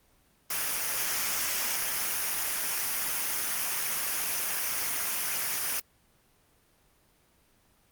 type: noise with comb filter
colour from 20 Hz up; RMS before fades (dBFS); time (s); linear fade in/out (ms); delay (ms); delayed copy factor
white; -30; 0.5-5.8; 5; 0.25; -0.5
effects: pink hiss -65 dBFS RMS until 7.91 s + Opus 24 kbps